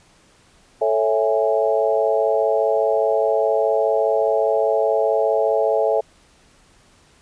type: chord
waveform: sine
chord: A major seventh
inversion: none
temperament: equal with one note detuned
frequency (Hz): 440 / 554.4 / 659.3 / 824.9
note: A4 / C#5 / E5 / G#5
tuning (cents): 0 / 0 / 0 / -12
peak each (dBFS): -20 / -21 / -20 / -25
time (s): 0.81-6.01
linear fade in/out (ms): 10
effects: pink hiss -54 dBFS RMS until 7.21 s + resampled to 22050 Hz